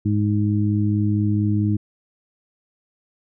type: harmonic tone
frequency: 104.4 Hz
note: G#2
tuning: 10 cents sharp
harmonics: 1 / 2 / 3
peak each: -19 / -22 / -24 dBFS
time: 0.05-1.77 s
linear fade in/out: 10 ms
effects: none

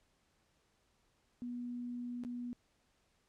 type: tone with dropouts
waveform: sine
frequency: 243.2 Hz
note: B3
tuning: 26 cents flat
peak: -39 dBFS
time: 1.42-2.53 s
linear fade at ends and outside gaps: 0 ms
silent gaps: 2.237-2.249 s
effects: pink hiss -75 dBFS RMS until 3.28 s + low-pass 9000 Hz 12 dB/octave

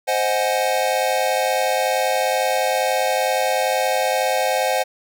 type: chord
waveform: square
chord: Ab dominant seventh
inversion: first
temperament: equal with one note detuned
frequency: 523.3 / 625.5 / 740 / 830.6 Hz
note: C5 / Eb5 / Gb5 / Ab5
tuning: 0 / +9 / 0 / 0 cents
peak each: -23 / -25 / -23 / -26 dBFS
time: 0.07-4.84 s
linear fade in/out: 20 ms
effects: none

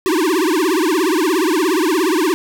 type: tone with vibrato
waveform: square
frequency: 341.3 Hz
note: F4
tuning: 40 cents flat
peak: -14 dBFS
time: 0.06-2.34 s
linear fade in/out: 0 ms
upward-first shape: triangle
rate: 17 Hz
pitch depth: 280 cents each way
effects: none

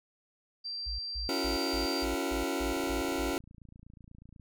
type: tone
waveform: sine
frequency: 4706 Hz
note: D8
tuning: 3 cents sharp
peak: -35 dBFS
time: 0.64-2.05 s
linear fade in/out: 20 ms
type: tone bursts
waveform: sine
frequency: 55.4 Hz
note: A1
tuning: 13 cents sharp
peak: -35 dBFS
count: 9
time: 0.86-3.31 s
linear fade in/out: 10 ms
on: 130 ms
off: 160 ms
type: chord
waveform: sawtooth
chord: F# dominant seventh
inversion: second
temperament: just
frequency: 277.5 / 333 / 370 / 462.5 Hz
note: C#4 / E4 / F#4 / A#4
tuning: +2 / +18 / 0 / -14 cents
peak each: -30 / -32 / -32 / -36 dBFS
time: 1.29-3.38 s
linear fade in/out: 0 ms
type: click train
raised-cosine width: 5 ms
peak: -40 dBFS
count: 50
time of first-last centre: 2.66-4.398 s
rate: 28.2 Hz
effects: none

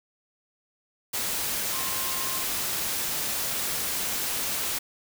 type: tone in noise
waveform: sine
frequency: 1059 Hz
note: C6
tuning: 21 cents sharp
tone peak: -38 dBFS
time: 1.72-2.44 s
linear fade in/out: 10 ms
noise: white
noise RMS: -29 dBFS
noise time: 1.13-4.79 s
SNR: -12 dB
effects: none

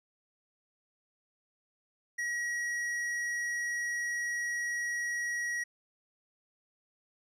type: tone with hard clipping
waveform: triangle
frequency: 1909 Hz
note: A#6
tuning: 41 cents sharp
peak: -33 dBFS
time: 2.18-5.64 s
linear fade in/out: 10 ms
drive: 12 dB
effects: none

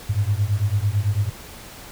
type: beating tone pair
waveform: sine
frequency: 98 / 107 Hz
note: G2 / A2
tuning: 0 / -48 cents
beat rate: 9 Hz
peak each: -21 dBFS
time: 0.09-1.3 s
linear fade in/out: 10 ms
effects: pink hiss -40 dBFS RMS until 1.91 s

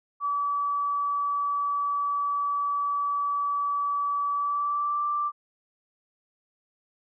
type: tone with pitch glide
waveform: sine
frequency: 1148 to 1175.5 Hz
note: D6 to D6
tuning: -40 to +1 cents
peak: -24 dBFS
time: 0.2-5.32 s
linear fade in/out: 50 ms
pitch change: +41 cents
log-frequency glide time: 4.34-5.06 s
effects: none

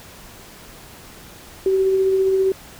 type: tone with tremolo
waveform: sine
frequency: 382.5 Hz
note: G4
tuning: 42 cents flat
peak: -13 dBFS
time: 1.66-2.52 s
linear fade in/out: 2 ms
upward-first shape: triangle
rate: 15 Hz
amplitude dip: 30%
effects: pink hiss -42 dBFS RMS until 2.79 s

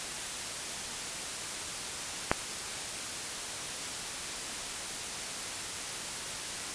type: click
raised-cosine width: 0.5 ms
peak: -7 dBFS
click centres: 2.315 s
effects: white hiss -37 dBFS RMS until 6.74 s + resampled to 22050 Hz

